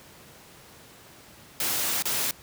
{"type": "noise with dropouts", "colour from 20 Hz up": "white", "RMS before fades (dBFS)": -27, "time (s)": [1.6, 2.31], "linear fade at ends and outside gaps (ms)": 1, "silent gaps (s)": [2.023, 2.055], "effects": ["pink hiss -50 dBFS RMS until 2.42 s", "high-pass 80 Hz 12 dB/octave"]}